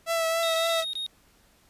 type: tone with vibrato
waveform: sawtooth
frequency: 659.3 Hz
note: E5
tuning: in tune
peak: -20 dBFS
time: 0.06-0.85 s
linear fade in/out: 50 ms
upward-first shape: triangle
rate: 3.6 Hz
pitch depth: 27 cents each way
type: tone bursts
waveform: triangle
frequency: 3729 Hz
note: A#7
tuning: in tune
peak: -28 dBFS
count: 5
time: 0.43-1.064 s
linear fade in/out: 0 ms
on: 110 ms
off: 21 ms
effects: pink hiss -61 dBFS RMS until 1.69 s + resampled to 32000 Hz